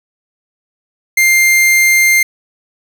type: tone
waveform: 45% pulse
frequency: 2100 Hz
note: C7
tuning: 6 cents sharp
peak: -7 dBFS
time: 1.17-2.23 s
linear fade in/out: 5 ms
effects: none